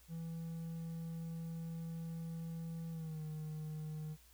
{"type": "tone with pitch glide", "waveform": "triangle", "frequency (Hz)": [164.81, 154.66], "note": ["E3", "D#3"], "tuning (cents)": [0, -10], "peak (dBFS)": -39, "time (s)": [0.08, 4.17], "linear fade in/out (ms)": 50, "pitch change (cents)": -110, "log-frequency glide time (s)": [2.9, 3.22], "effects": ["added 60 Hz sine -64 dBFS peak until 4.33 s", "white hiss -66 dBFS RMS until 4.33 s"]}